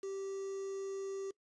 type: tone with quantisation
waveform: triangle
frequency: 389.8 Hz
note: G4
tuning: 10 cents flat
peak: -36 dBFS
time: 0.03-1.31 s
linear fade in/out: 5 ms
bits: 9
effects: noise-tail reverb RT60 0.1 s tail -21 dB re dry + resampled to 22050 Hz